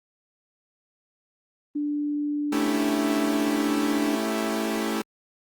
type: tone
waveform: sine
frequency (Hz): 293.7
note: D4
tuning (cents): 0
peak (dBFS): -24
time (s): 1.75-4.16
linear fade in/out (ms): 10
type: chord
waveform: sawtooth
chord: A dominant seventh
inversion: none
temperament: equal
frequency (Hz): 220 / 277.2 / 329.6 / 392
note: A3 / C#4 / E4 / G4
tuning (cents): 0 / 0 / 0 / 0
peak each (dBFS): -24 / -29 / -26 / -29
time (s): 2.52-5.02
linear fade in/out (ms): 5
effects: Opus 24 kbps